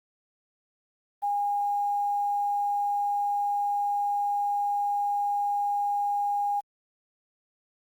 sine tone with quantisation, 815 Hz, G#5, 33 cents flat, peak -24 dBFS, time 1.22-6.61 s, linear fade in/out 20 ms, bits 9, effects Opus 32 kbps

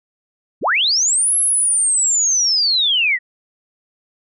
sine linear two-way sweep, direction up then down, 77.78 to 11175 to 1850 Hz, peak -13 dBFS, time 0.61-3.19 s, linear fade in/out 50 ms, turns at 1.36 s, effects none

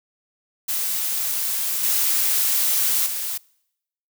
blue noise with level steps, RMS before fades -24 / -20 / -27 dBFS, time 0.68-3.38 s, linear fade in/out 10 ms, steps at 1.83 / 3.06 s, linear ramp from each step 5 ms, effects noise-tail reverb RT60 0.8 s tail -25 dB re dry

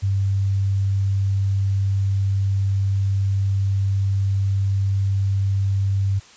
sine tone, 98 Hz, G2, in tune, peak -17 dBFS, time 0.02-6.2 s, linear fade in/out 20 ms, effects white hiss -47 dBFS RMS until 6.36 s + resampled to 16000 Hz

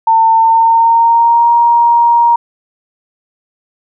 sine tone with pitch glide, 900 to 940.9 Hz, A5 to A#5, +39 to +16 cents, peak -5 dBFS, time 0.07-2.36 s, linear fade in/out 5 ms, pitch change +77 cents, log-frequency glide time 0.34-1.51 s, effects none

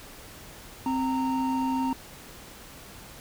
triangle tone pair together, 261.6 / 923.7 Hz, C4 / A#5, 0 / -16 cents, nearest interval octave + minor seventh, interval 2184 cents, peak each -24 / -27 dBFS, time 0.86-1.93 s, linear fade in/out 2 ms, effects pink hiss -46 dBFS RMS until 3.2 s

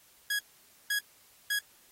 sawtooth tone bursts, 1661.2 Hz, G#6, in tune, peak -24 dBFS, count 3, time 0.3-1.59 s, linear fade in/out 5 ms, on 90 ms, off 510 ms, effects white hiss -61 dBFS RMS until 1.91 s + AAC 48 kbps

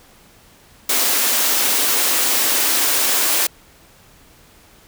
white high-pass noise, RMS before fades -17 dBFS, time 0.89-3.47 s, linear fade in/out 5 ms, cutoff 230 Hz, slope 48 dB/octave, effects pink hiss -49 dBFS RMS until 4.87 s

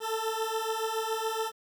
20% pulse beating tone pair, 440 / 447.1 Hz, A4 / A4, 0 / +28 cents, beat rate 7.1 Hz, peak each -28 / -27 dBFS, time 0-1.52 s, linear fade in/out 50 ms, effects 10-bit

